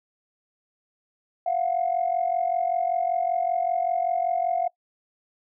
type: tone pair together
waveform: sine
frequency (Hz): 685 / 730.2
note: F5 / F#5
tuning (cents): -34 / -23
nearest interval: minor second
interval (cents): 111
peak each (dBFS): -24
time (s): 1.46-4.68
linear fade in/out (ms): 5
effects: noise-tail reverb RT60 0.1 s tail -21 dB re dry + tanh soft clip ceiling -15 dBFS